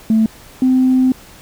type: tone pair in turn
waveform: sine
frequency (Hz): 220.9 / 257.9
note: A3 / C4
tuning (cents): +7 / -25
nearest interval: minor third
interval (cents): 268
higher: second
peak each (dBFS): -8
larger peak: neither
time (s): 0.1-0.26 / 0.62-1.12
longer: second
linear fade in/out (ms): 2
effects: tanh soft clip ceiling -5 dBFS + pink hiss -41 dBFS RMS until 1.41 s